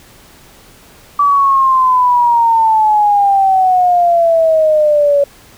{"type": "exponential sweep", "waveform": "sine", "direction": "down", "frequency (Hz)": [1157, 563], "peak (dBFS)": -7, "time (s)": [1.19, 5.24], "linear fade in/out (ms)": 5, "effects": ["pink hiss -42 dBFS RMS until 5.57 s"]}